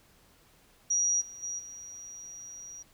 sine tone with level steps, 5760 Hz, F#8, 47 cents flat, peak -24 / -43 / -33 / -42 dBFS, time 0.9-2.83 s, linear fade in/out 10 ms, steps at 1.2 / 1.42 / 1.58 s, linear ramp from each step 20 ms, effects pink hiss -62 dBFS RMS until 2.93 s

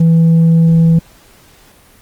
sine tone with tanh clipping, 164.81 Hz, E3, in tune, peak -6 dBFS, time 0-0.99 s, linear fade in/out 5 ms, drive 2 dB, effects pink hiss -45 dBFS RMS until 2.01 s + Opus 24 kbps

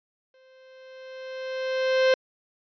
45% pulse tone with exponential growth, 521 Hz, C5, 7 cents flat, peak -16 dBFS, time 0.34-2.14 s, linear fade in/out 2 ms, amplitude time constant 390 ms, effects resampled to 11025 Hz

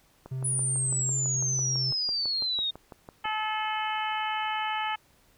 click train, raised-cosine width 1 ms, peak -28 dBFS, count 19, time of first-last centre 0.26-3.255 s, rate 6.01 Hz
triangle tone, 130.81 Hz, C3, in tune, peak -28 dBFS, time 0.31-1.92 s, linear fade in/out 10 ms
sine exponential sweep, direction down, 9956 to 3654 Hz, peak -26 dBFS, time 0.44-2.71 s, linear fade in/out 10 ms
harmonic tone, 431.9 Hz, A4, 32 cents flat, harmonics 2 / 3 / 4 / 5 / 6 / 7, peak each -30 / -35 / -37 / -38 / -39 / -37 dBFS, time 3.24-4.96 s, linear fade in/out 10 ms
effects pink hiss -63 dBFS RMS until 5.37 s

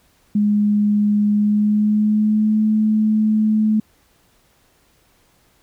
sine tone with pitch glide, 207.7 to 215.6 Hz, G#3 to A3, 0 to -35 cents, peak -13 dBFS, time 0.35-3.8 s, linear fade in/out 5 ms, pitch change +65 cents, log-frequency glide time 1.32-2.63 s, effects pink hiss -58 dBFS RMS until 5.62 s

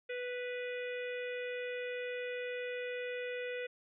harmonic tone with a mistuned harmonic, 493.9 Hz, B4, in tune, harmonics 1 / 3 / 4 / 5 / 6 / 7, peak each -38 / -47 / -46 / -47 / -55 / -56 dBFS, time 0.09-3.67 s, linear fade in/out 10 ms, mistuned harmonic 6, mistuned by -27 cents, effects none

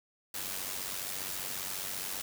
white noise with amplitude modulation, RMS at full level -35 dBFS, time 0.34-2.22 s, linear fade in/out 5 ms, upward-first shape sine, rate 94.8 Hz, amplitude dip 60%, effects none

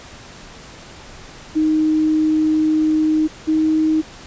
sine tone pair in turn, 311.1 / 313.6 Hz, D#4 / D#4, 0 / +14 cents, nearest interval unison, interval 14 cents, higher second, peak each -13 dBFS, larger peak neither, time 1.55-3.28 / 3.47-4.02 s, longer first, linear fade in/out 20 ms, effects pink hiss -39 dBFS RMS until 4.26 s + resampled to 16000 Hz

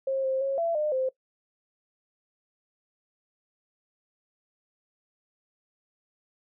sine tone with pitch steps, 536 / 528 / 545 / 672 / 605 / 521 Hz, C5 / C5 / C#5 / E5 / D#5 / C5, +42 / +16 / -29 / +33 / -49 / -7 cents, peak -24 dBFS, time 0.07-1.09 s, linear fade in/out 5 ms, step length 170 ms, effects noise-tail reverb RT60 0.1 s tail -20 dB re dry

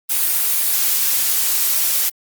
blue noise, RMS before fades -17 dBFS, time 0.09-2.1 s, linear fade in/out 20 ms, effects Opus 32 kbps

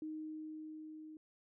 sine tone with level ramp, 311.1 Hz, D#4, in tune, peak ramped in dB -40 to -49 dBFS, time 0.02-1.17 s, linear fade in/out 2 ms, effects none

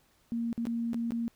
sine tone with dropouts, 232.7 Hz, A#3, 3 cents flat, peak -29 dBFS, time 0.32-1.28 s, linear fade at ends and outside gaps 0 ms, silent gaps 0.529-0.578 / 0.654-0.669 / 0.933-0.944 / 1.107-1.12 s, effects pink hiss -67 dBFS RMS until 1.35 s

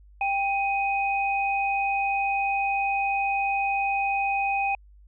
sine tone pair together, 791 / 2503 Hz, G5 / D#7, +15 / +10 cents, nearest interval octave + minor sixth, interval 1995 cents, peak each -24 / -27 dBFS, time 0.21-4.75 s, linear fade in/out 2 ms, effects added 50 Hz sine -49 dBFS peak until 5.07 s

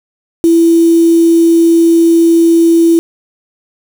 sine tone with quantisation, 333.2 Hz, E4, 19 cents sharp, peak -4 dBFS, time 0.44-2.99 s, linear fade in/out 0 ms, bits 4, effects none

